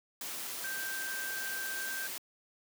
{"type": "tone in noise", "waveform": "sine", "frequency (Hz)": 1568, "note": "G6", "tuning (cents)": 0, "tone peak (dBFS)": -37, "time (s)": [0.64, 2.07], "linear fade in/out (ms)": 2, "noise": "white", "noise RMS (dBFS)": -40, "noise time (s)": [0.21, 2.18], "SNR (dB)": 0, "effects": ["high-pass 200 Hz 12 dB/octave"]}